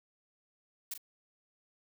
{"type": "noise with echo", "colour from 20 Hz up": "blue", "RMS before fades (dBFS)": -38, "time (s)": [0.91, 0.94], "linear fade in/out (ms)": 5, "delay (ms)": 38, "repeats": 1, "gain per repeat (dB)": -8, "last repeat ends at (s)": 0.978, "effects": []}